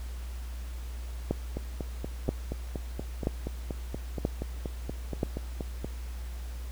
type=two click trains; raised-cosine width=2 ms; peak=-13 / -20 dBFS; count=5 / 19; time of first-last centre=1.31-5.232 / 1.57-5.846 s; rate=1.02 / 4.21 Hz; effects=added 60 Hz sine -35 dBFS peak until 6.71 s + pink hiss -51 dBFS RMS until 6.71 s